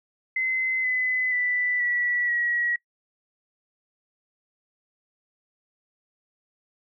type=tone with pitch steps; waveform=sine; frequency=2051 / 2016 / 1981.1 / 1947.1 / 1913.7 Hz; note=C7 / B6 / B6 / B6 / A#6; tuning=-35 / +35 / +5 / -25 / +45 cents; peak=-22 dBFS; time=0.36-2.76 s; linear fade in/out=5 ms; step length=480 ms; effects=noise-tail reverb RT60 0.1 s tail -23 dB re dry